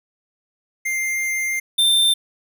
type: tone pair in turn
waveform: square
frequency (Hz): 2101 / 3583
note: C7 / A7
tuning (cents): +7 / +31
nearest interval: major sixth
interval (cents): 924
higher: second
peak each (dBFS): -21 / -14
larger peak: second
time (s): 0.85-1.6 / 1.78-2.14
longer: first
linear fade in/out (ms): 10
effects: none